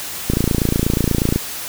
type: click train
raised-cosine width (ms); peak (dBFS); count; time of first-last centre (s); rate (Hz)
3; -3; 31; 0.3-1.36; 28.3
effects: white hiss -28 dBFS RMS until 1.68 s